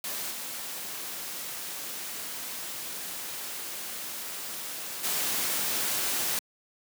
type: noise with level steps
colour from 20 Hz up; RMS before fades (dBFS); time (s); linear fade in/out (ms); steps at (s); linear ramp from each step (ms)
white; -34 / -37 / -29; 0.04-6.39; 2; 0.3 / 5.03; 20
effects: high-pass 150 Hz 12 dB/octave